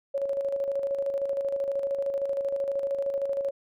sine tone with tremolo, 554.4 Hz, C#5, in tune, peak -24 dBFS, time 0.14-3.51 s, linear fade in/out 10 ms, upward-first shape square, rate 13 Hz, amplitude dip 45%, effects none

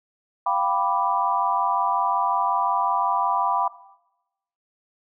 sine chord, G dominant seventh, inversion third, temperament equal, 698.5 / 784 / 987.8 / 1174.7 Hz, F5 / G5 / B5 / D6, 0 / 0 / 0 / 0 cents, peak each -28 / -25 / -23 / -26 dBFS, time 0.46-3.68 s, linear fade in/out 5 ms, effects noise-tail reverb RT60 0.9 s tail -17 dB re dry

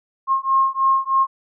sine beating tone pair, 1071 / 1074.2 Hz, C6 / C6, +40 / +45 cents, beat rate 3.2 Hz, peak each -18 / -18 dBFS, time 0.27-1.27 s, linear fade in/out 50 ms, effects none

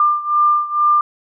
sine beating tone pair, 1194 / 1196.2 Hz, D6 / D6, +28 / +31 cents, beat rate 2.2 Hz, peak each -14 / -17 dBFS, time 0-1.01 s, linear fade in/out 2 ms, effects none

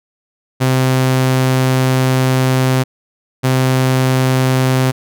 sawtooth tone pair in turn, 130 / 130 Hz, C3 / C3, -11 / -11 cents, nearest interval unison, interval 0 cents, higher neither, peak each -7 dBFS, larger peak neither, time 0.6-2.84 / 3.43-4.92 s, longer first, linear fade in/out 20 ms, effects none

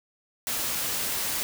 white noise, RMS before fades -29 dBFS, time 0.47-1.43 s, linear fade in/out 0 ms, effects none

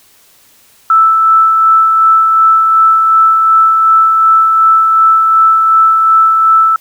sine tone with tremolo, 1318.5 Hz, E6, in tune, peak -3 dBFS, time 0.9-6.76 s, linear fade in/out 2 ms, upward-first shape sine, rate 2.7 Hz, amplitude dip 30%, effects white hiss -46 dBFS RMS until 6.8 s

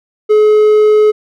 triangle tone, 425.8 Hz, G#4, 43 cents sharp, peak -3 dBFS, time 0.29-1.12 s, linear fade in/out 20 ms, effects none

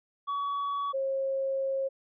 triangle / sine tone pair in turn, 1131 / 539 Hz, C#6 / C#5, +34 / -49 cents, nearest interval octave + minor second, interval 1283 cents, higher first, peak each -27 dBFS, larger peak neither, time 0.27-0.93 / 0.93-1.89 s, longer second, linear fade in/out 20 ms, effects resampled to 11025 Hz

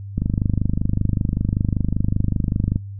click train, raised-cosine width 5 ms, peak -7 dBFS, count 66, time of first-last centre 0.18-2.759 s, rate 25.2 Hz, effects noise-tail reverb RT60 0.2 s tail -24 dB re dry + added 99 Hz sine -30 dBFS peak until 2.99 s

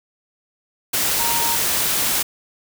sine tone in noise, 932.3 Hz, A#5, in tune, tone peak -24 dBFS, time 1.19-1.56 s, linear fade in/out 10 ms, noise white, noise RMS -20 dBFS, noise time 0.93-2.23 s, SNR -7 dB, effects none

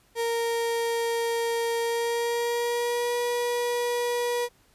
35% pulse tone with pitch glide, 464.1 to 482.4 Hz, A#4 to B4, -8 to -41 cents, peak -23 dBFS, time 0.15-4.49 s, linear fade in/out 50 ms, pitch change +67 cents, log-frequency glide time 1.8-3.17 s, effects pink hiss -62 dBFS RMS until 4.74 s + resampled to 32000 Hz

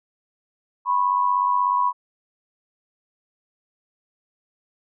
sine tone pair together, 987.8 / 1084.3 Hz, B5 / C#6, 0 / -39 cents, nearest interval major second, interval 161 cents, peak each -19 / -22 dBFS, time 0.85-1.93 s, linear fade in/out 50 ms, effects none

